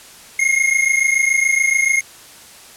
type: tone pair together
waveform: square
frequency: 2133 / 2160 Hz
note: C7 / C#7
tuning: +33 / -45 cents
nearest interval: unison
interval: 22 cents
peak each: -17 dBFS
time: 0.39-2.01 s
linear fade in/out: 5 ms
effects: white hiss -41 dBFS RMS until 2.76 s + low-pass 11000 Hz 12 dB/octave